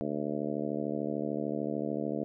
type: harmonic tone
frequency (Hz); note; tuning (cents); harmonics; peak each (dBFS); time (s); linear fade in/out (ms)
73.42; D2; 0; 2 / 3 / 4 / 5 / 6 / 7 / 8 / 9; -42 / -36 / -36 / -40 / -39 / -40 / -41 / -41; 0.01-2.24; 0
effects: none